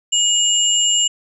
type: tone pair together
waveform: sine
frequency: 2899 / 7305 Hz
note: F#7 / A#8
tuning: -36 / -36 cents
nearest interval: octave + major third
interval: 1600 cents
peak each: -16 dBFS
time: 0.12-1.08 s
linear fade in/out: 10 ms
effects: none